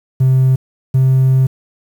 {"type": "tone pair in turn", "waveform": "triangle", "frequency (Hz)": [130.81, 131.48], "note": ["C3", "C3"], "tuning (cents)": [0, 9], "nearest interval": "unison", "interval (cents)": 9, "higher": "second", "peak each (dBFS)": -5, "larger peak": "neither", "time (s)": [[0.2, 0.56], [0.94, 1.47]], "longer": "second", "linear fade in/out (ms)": 10, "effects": ["tanh soft clip ceiling -3 dBFS", "7-bit"]}